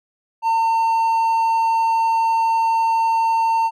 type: tone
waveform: triangle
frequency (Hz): 906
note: A#5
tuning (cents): -50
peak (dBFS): -13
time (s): 0.42-3.71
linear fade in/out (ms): 50
effects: none